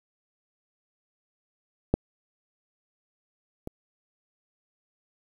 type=clicks; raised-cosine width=2 ms; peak=-7 / -21 dBFS; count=2; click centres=1.94 / 3.674 s; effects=8-bit